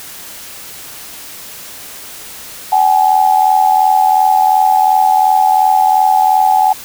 sine tone pair together, 761.2 / 844 Hz, F#5 / G#5, +49 / +28 cents, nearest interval major second, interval 179 cents, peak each -10 dBFS, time 2.72-6.73 s, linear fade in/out 5 ms, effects white hiss -31 dBFS RMS until 6.84 s

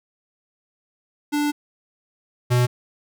square tone pair in turn, 293.7 / 123.24 Hz, D4 / B2, 0 / -3 cents, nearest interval octave + minor third, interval 1503 cents, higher first, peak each -20 / -16 dBFS, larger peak second, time 1.32-1.52 / 2.5-2.67 s, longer first, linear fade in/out 20 ms, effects none

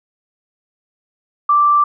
sine tone, 1173 Hz, D6, 2 cents flat, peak -9 dBFS, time 1.49-1.84 s, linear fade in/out 5 ms, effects none

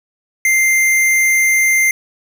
square tone, 2093 Hz, C7, in tune, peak -11 dBFS, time 0.45-1.91 s, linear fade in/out 2 ms, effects none

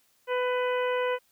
harmonic tone, 498.8 Hz, B4, 17 cents sharp, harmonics 1 / 2 / 3 / 4 / 5 / 6, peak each -26 / -32 / -36 / -38 / -40 / -42 dBFS, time 0.27-1.19 s, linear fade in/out 50 ms, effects white hiss -67 dBFS RMS until 1.31 s

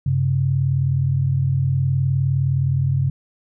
sine tone pair together, 95.7 / 135.13 Hz, G2 / C#3, -41 / -44 cents, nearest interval tritone, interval 597 cents, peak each -22 / -17 dBFS, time 0.06-3.1 s, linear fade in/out 5 ms, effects none

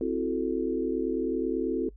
sine chord, F# half-diminished seventh, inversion second, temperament equal, 261.6 / 329.6 / 370 / 440 Hz, C4 / E4 / F#4 / A4, 0 / 0 / 0 / 0 cents, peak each -31 dBFS, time 0.01-1.89 s, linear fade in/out 2 ms, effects noise-tail reverb RT60 0.1 s tail -21 dB re dry + added 50 Hz sine -46 dBFS peak until 1.96 s

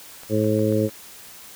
clicks, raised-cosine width 0.5 ms, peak -28 dBFS, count 5, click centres 0.234 / 0.443 / 0.592 / 0.724 / 0.892 s
harmonic tone, 107.4 Hz, A2, 41 cents flat, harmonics 1 / 2 / 3 / 4 / 5, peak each -24 / -24 / -24 / -24 / -24 dBFS, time 0.29-0.9 s, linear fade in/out 50 ms
effects white hiss -43 dBFS RMS until 1.55 s

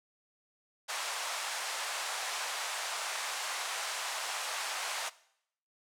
pink band-pass noise, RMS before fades -37 dBFS, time 0.88-5.1 s, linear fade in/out 20 ms, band 700 to 9800 Hz, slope 24 dB/octave, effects noise-tail reverb RT60 0.7 s tail -19 dB re dry

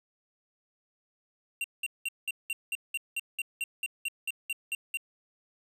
square tone bursts, 2756 Hz, F7, 24 cents flat, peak -30 dBFS, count 16, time 1.61-4.972 s, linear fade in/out 2 ms, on 32 ms, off 190 ms, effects resampled to 32000 Hz + 10-bit

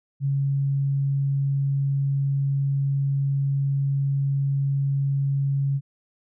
sine tone, 138.59 Hz, C#3, in tune, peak -20 dBFS, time 0.2-5.81 s, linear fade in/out 50 ms, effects none

